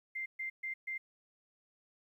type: tone bursts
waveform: sine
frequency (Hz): 2093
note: C7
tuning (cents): 0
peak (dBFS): -36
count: 4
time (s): 0.15-0.98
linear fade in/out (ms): 10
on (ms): 110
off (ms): 130
effects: 12-bit